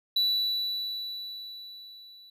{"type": "tone with level ramp", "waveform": "triangle", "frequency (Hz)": 3951, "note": "B7", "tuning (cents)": 0, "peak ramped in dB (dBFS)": [-20, -48], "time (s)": [0.16, 2.3], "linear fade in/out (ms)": 5, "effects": []}